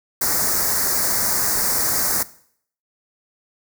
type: band-stop noise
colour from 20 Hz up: white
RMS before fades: -20 dBFS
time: 0.21-2.23 s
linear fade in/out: 5 ms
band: 2000 to 4600 Hz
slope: 48 dB/octave
effects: noise-tail reverb RT60 0.6 s tail -18 dB re dry